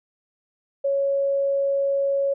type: tone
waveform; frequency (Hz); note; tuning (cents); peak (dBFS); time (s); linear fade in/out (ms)
sine; 554.4; C#5; 0; -19; 0.84-2.34; 10
effects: none